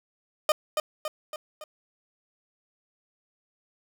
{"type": "tone with echo", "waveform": "30% pulse", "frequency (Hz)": 612, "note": "D#5", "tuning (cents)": -29, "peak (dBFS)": -16, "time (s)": [0.49, 0.52], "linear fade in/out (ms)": 2, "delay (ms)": 280, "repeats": 4, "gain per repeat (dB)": -5, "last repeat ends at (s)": 1.64, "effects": []}